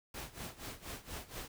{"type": "noise with tremolo", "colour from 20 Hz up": "pink", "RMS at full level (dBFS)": -43, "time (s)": [0.14, 1.48], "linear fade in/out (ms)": 5, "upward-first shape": "sine", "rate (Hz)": 4.2, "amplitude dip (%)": 85, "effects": []}